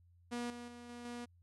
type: tone with level steps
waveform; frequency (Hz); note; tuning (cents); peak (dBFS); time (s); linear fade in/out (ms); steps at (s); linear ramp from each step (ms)
sawtooth; 240.4; B3; -46; -34 / -42 / -46 / -43 / -39; 0.31-1.26; 20; 0.5 / 0.68 / 0.89 / 1.05; 2
effects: added 87 Hz sine -63 dBFS peak until 1.42 s + resampled to 24000 Hz